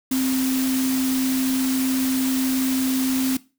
sine tone in noise, 261.6 Hz, C4, in tune, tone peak -19 dBFS, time 0.11-3.37 s, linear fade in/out 5 ms, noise white, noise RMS -29 dBFS, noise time 0.11-3.37 s, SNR +7 dB, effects noise-tail reverb RT60 0.3 s tail -19 dB re dry

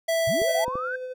square tone, 659.3 Hz, E5, in tune, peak -22 dBFS, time 0.08-0.65 s, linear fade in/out 10 ms
sine linear sweep, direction up, 91 to 1591 Hz, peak -28 dBFS, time 0.27-0.96 s, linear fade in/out 5 ms
clicks, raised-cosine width 2 ms, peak -21 dBFS, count 3, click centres 0.418 / 0.681 / 0.755 s
triangle tone with tremolo, 509 Hz, C5, 48 cents flat, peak -28 dBFS, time 0.47-1.14 s, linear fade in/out 20 ms, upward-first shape sine, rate 11 Hz, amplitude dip 30%
effects none

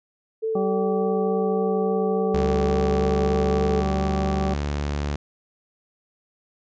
sine tone with vibrato, 440 Hz, A4, in tune, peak -22 dBFS, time 0.42-3.82 s, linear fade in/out 20 ms, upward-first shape triangle, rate 3.5 Hz, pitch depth 21 cents each way
harmonic tone, 192.3 Hz, G3, 33 cents flat, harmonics 1 / 2 / 3 / 4 / 6, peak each -25 / -30 / -33 / -30 / -37 dBFS, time 0.55-4.54 s, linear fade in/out 5 ms
sawtooth tone with pitch glide, 70.9 to 72.6 Hz, C#2 to D2, +40 to -19 cents, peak -20 dBFS, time 2.34-5.16 s, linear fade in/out 5 ms, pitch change +41 cents, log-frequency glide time 2.88-4.04 s
effects resampled to 16000 Hz

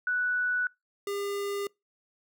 sine / square tone pair in turn, 1480 / 402.8 Hz, F#6 / G4, 0 / +47 cents, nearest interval octave + major seventh, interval 2253 cents, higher first, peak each -25 / -31 dBFS, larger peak first, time 0.07-0.67 / 1.07-1.67 s, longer neither, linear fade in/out 2 ms, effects noise-tail reverb RT60 0.2 s tail -24 dB re dry

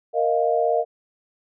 sine chord, Bb suspended fourth, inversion none, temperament equal, 466.2 / 622.3 / 698.5 Hz, Bb4 / Eb5 / F5, 0 / 0 / 0 cents, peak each -22 dBFS, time 0.13-0.85 s, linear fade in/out 50 ms, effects none

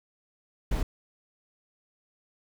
brown noise, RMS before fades -26 dBFS, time 0.71-0.83 s, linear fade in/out 5 ms, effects none

